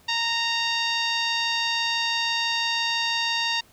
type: tone with low-pass filter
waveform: 10% pulse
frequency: 926 Hz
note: A#5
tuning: 12 cents flat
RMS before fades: -25 dBFS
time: 0.08-3.61 s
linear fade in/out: 10 ms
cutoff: 4500 Hz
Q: 1.6
effects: pink hiss -56 dBFS RMS until 3.72 s